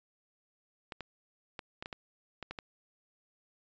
clicks, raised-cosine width 0.3 ms, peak -24 dBFS, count 9, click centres 0.922 / 1.007 / 1.592 / 1.825 / 1.859 / 1.928 / 2.427 / 2.51 / 2.588 s, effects resampled to 16000 Hz

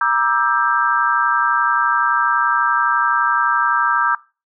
sine chord, E half-diminished seventh, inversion second, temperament just, 949.3 / 1186.7 / 1318.5 / 1582.2 Hz, Bb5 / D6 / E6 / G6, +31 / +18 / 0 / +16 cents, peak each -19 dBFS, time 0.01-4.15 s, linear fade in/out 2 ms, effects noise-tail reverb RT60 0.3 s tail -21 dB re dry

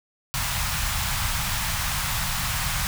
pink band-stop noise, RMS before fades -26 dBFS, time 0.34-2.87 s, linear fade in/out 0 ms, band 160 to 840 Hz, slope 24 dB/octave, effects none

